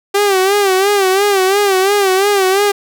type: tone with vibrato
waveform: sawtooth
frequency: 392 Hz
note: G4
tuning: in tune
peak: -6 dBFS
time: 0.14-2.72 s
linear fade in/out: 10 ms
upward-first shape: sine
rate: 2.9 Hz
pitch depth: 89 cents each way
effects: none